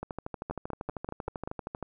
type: two click trains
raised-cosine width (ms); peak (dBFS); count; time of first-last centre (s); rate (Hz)
1; -21 / -20; 24 / 6; 0.03-1.827 / 0.51-1.475; 12.8 / 5.18
effects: none